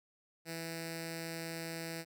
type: tone with notch filter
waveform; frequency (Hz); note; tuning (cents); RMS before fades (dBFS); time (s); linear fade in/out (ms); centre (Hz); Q
5% pulse; 164.81; E3; 0; -42; 0.45-2.05; 50; 1100; 0.73
effects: none